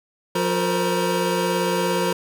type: tone cluster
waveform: square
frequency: 178.1 / 356.9 / 457.8 / 517 / 950 Hz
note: F3 / F4 / A#4 / C5 / A#5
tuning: +34 / +38 / -31 / -21 / +33 cents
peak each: -27 dBFS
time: 0.35-2.13 s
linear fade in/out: 5 ms
effects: none